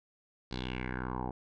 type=tone with low-pass filter sweep; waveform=10% pulse; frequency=62.8 Hz; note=B1; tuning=30 cents sharp; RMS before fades=-37 dBFS; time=0.51-1.31 s; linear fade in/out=5 ms; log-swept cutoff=4500 to 730 Hz; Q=4.2; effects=none